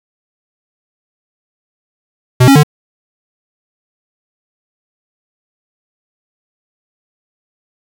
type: tone with pitch steps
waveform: square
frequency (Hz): 125.9 / 274.7 / 149.1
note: B2 / C#4 / D3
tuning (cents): +34 / -16 / +27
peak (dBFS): -4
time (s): 2.4-2.634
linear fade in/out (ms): 10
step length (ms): 78
effects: 7-bit